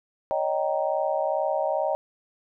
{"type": "chord", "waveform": "sine", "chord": "Eb dominant seventh", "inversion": "third", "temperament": "just", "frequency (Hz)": [560, 622.3, 777.8, 933.4], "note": ["Db5", "Eb5", "G5", "Bb5"], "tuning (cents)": [18, 0, -14, 2], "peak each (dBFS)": [-28, -26, -29, -32], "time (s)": [0.31, 1.95], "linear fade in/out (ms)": 0, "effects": []}